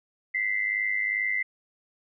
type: tone pair together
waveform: sine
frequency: 1975.5 / 2078 Hz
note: B6 / C7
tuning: 0 / -12 cents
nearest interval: minor second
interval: 88 cents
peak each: -29 / -26 dBFS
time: 0.34-1.43 s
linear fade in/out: 10 ms
effects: none